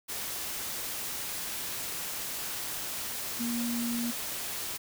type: tone in noise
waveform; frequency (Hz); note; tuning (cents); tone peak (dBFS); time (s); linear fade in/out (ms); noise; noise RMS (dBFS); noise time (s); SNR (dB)
sine; 236.6; A#3; +26; -30; 3.39-4.12; 20; white; -36; 0.08-4.78; +3
effects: none